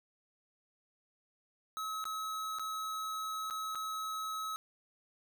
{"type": "tone with dropouts", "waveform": "square", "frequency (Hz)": 1285, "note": "E6", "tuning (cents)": -45, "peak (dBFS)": -37, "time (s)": [1.77, 4.56], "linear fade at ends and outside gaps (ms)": 0, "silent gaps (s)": [[2.041, 2.054], [2.586, 2.595], [3.5, 3.508], [3.749, 3.755]], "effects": []}